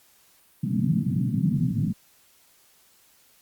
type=band-pass noise; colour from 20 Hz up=pink; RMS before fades=-24 dBFS; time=0.63-1.93 s; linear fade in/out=10 ms; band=120 to 240 Hz; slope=48 dB/octave; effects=white hiss -59 dBFS RMS until 3.41 s + Opus 48 kbps